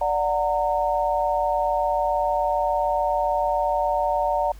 sine chord, D augmented, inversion none, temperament just, 587.3 / 734.2 / 917.7 Hz, D5 / F#5 / A#5, 0 / -14 / -27 cents, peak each -24 dBFS, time 0.01-4.52 s, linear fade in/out 5 ms, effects added 50 Hz sine -39 dBFS peak until 4.59 s + pink hiss -53 dBFS RMS until 4.59 s

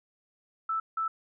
sine tone bursts at uneven times, 1318.5 Hz, E6, in tune, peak -27 dBFS, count 2, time 0.69-0.8 / 0.97-1.08 s, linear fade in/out 5 ms, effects none

